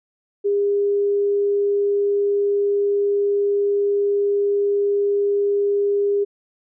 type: tone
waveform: sine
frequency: 404.7 Hz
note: G#4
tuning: 45 cents flat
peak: -16 dBFS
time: 0.44-6.25 s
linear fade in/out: 20 ms
effects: none